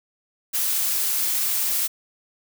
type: noise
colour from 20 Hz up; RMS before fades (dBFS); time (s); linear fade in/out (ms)
blue; -23; 0.53-1.88; 20
effects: none